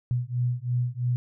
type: beating tone pair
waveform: sine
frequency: 121.5 / 124.5 Hz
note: B2 / B2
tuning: -28 / +14 cents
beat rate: 3 Hz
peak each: -27 dBFS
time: 0.11-1.16 s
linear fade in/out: 0 ms
effects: none